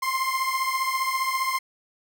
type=beating tone pair; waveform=30% pulse; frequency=1046.5 / 1061.5 Hz; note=C6 / C6; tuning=0 / +25 cents; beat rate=15 Hz; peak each=-23 / -25 dBFS; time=0.02-1.59 s; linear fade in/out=10 ms; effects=none